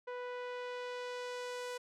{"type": "tone with low-pass filter sweep", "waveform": "sawtooth", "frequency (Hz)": 493.9, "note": "B4", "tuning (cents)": 0, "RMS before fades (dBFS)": -42, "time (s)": [0.07, 1.78], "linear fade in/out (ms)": 10, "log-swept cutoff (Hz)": [1800, 10000], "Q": 0.79, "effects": []}